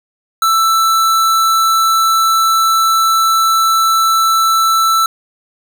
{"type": "tone", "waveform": "square", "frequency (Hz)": 1325, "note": "E6", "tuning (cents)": 9, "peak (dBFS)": -10, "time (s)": [0.42, 5.06], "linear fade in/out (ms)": 2, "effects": []}